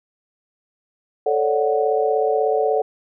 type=chord; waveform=sine; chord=D major seventh; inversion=second; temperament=equal with one note detuned; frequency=440 / 550.9 / 587.3 / 740 Hz; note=A4 / C#5 / D5 / F#5; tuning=0 / -11 / 0 / 0 cents; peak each=-19 / -24 / -24 / -22 dBFS; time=1.26-2.82 s; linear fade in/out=5 ms; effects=none